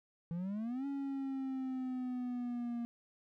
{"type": "exponential two-way sweep", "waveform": "triangle", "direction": "up then down", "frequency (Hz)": [164.81, 280, 235.2], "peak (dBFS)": -34, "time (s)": [0.31, 2.85], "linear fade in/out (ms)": 0, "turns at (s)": 0.86, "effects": []}